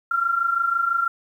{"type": "tone pair together", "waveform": "sine", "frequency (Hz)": [1353, 1379], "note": ["E6", "F6"], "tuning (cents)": [45, -22], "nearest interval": "unison", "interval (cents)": 33, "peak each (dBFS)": [-25, -20], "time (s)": [0.11, 1.08], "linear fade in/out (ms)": 5, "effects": ["9-bit"]}